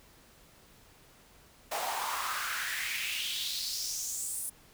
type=noise with high-pass filter sweep; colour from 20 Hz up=pink; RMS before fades=-35 dBFS; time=1.71-4.5 s; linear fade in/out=10 ms; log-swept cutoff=670 to 10000 Hz; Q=3.9; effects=pink hiss -59 dBFS RMS until 4.73 s